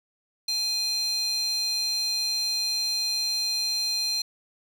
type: tone with high-pass filter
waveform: square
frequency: 830.6 Hz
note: G#5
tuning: in tune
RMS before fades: -27 dBFS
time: 0.48-4.22 s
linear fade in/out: 5 ms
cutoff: 4400 Hz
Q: 7.2
effects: none